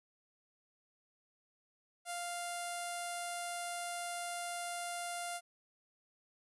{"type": "tone with low-pass filter", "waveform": "sawtooth", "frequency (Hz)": 698, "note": "F5", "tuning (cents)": -1, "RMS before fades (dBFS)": -41, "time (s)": [2.05, 5.41], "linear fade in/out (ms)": 50, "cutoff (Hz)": 9900, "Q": 4.2, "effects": []}